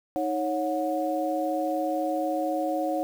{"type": "tone cluster", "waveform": "sine", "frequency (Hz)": [313.2, 553, 729], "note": ["D#4", "C#5", "F#5"], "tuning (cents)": [11, -4, -26], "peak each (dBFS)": -29, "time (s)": [0.16, 3.03], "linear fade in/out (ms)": 0, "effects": ["8-bit"]}